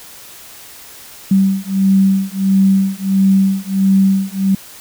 sine beating tone pair, 192.7 / 194.2 Hz, G3 / G3, -29 / -16 cents, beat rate 1.5 Hz, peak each -13 dBFS, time 1.31-4.55 s, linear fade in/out 5 ms, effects white hiss -37 dBFS RMS until 4.8 s

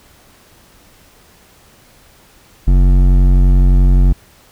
triangle tone with hard clipping, 45.82 Hz, F#1, 16 cents flat, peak -8 dBFS, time 2.67-4.13 s, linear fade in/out 10 ms, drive 15 dB, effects pink hiss -47 dBFS RMS until 4.51 s

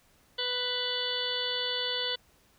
harmonic tone, 495.6 Hz, B4, 6 cents sharp, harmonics 1 / 2 / 3 / 4 / 6 / 7 / 8 / 9, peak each -37 / -43 / -40 / -41 / -34 / -34 / -42 / -37 dBFS, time 0.38-2.16 s, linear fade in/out 10 ms, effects pink hiss -64 dBFS RMS until 2.58 s

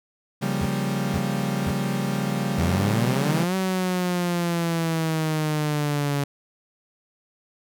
40% pulse chord, G half-diminished seventh, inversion second, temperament equal, 138.59 / 174.61 / 196 / 233.1 Hz, Db3 / F3 / G3 / Bb3, 0 / 0 / 0 / 0 cents, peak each -27 / -30 / -26 / -31 dBFS, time 0.41-3.45 s, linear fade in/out 20 ms
square tone bursts, 86.1 Hz, F2, 24 cents flat, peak -26 dBFS, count 3, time 0.61-1.711 s, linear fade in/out 5 ms, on 47 ms, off 480 ms
sawtooth exponential two-way sweep, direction up then down, 79.6 to 190 to 141.1 Hz, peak -18 dBFS, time 2.58-6.24 s, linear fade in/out 5 ms, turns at 3.55 s
effects none

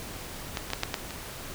clicks, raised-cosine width 0.2 ms, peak -12 / -17 / -10 / -8 / -10 / -20 dBFS, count 6, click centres 0.572 / 0.703 / 0.734 / 0.834 / 0.942 / 1.107 s, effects pink hiss -40 dBFS RMS until 1.54 s

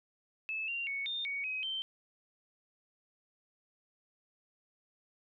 sine tone with pitch steps, 2611 / 2768 / 2218 / 3632 / 2238 / 2531 / 3113 Hz, E7 / F7 / C#7 / A#7 / C#7 / D#7 / G7, -17 / -16 / 0 / -46 / +16 / +29 / -13 cents, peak -34 dBFS, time 0.49-1.82 s, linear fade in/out 0 ms, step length 190 ms, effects none

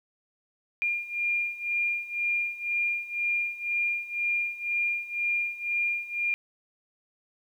sine beating tone pair, 2405 / 2407 Hz, D7 / D7, +41 / +42 cents, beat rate 2 Hz, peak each -31 / -28 dBFS, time 0.82-6.34 s, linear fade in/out 0 ms, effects 10-bit

